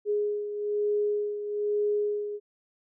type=beating tone pair; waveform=sine; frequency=415.3 / 416.4 Hz; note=G#4 / G#4; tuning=0 / +5 cents; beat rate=1.1 Hz; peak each=-26 / -33 dBFS; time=0.05-2.4 s; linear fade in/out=50 ms; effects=none